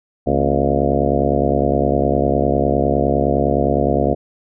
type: harmonic tone with a mistuned harmonic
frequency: 69.8 Hz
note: C#2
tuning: 13 cents sharp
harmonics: 1 / 2 / 3 / 4 / 5 / 6 / 7 / 8 / 9 / 10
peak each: -23 / -23 / -23 / -23 / -23 / -23 / -23 / -23 / -23 / -23 dBFS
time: 0.26-4.15 s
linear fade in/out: 20 ms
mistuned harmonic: 3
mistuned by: +130 cents
effects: none